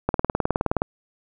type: click train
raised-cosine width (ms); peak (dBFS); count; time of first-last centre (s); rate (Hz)
1; -6; 15; 0.09-0.819; 19.2
effects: none